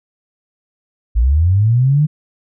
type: linear sweep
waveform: sine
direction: up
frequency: 51.91 to 155.56 Hz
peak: -9 dBFS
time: 1.15-2.07 s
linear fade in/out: 20 ms
effects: none